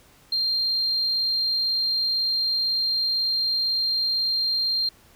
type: tone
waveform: sine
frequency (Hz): 4186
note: C8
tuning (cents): 0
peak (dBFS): -20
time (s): 0.32-4.89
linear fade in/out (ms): 5
effects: tanh soft clip ceiling -16 dBFS + pink hiss -55 dBFS RMS until 5.15 s